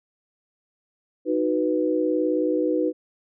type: chord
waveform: sine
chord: B major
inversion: first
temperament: equal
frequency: 311.1 / 370 / 493.9 Hz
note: D#4 / F#4 / B4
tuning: 0 / 0 / 0 cents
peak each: -23 / -26 / -24 dBFS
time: 1.25-2.93 s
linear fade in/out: 50 ms
effects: none